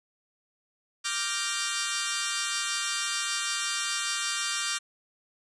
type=chord; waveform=10% pulse; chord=G minor seventh; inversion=second; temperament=equal; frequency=1174.7 / 1396.9 / 1568 / 1864.7 Hz; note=D6 / F6 / G6 / Bb6; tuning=0 / 0 / 0 / 0 cents; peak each=-25 dBFS; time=1.04-4.79 s; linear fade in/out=20 ms; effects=resampled to 22050 Hz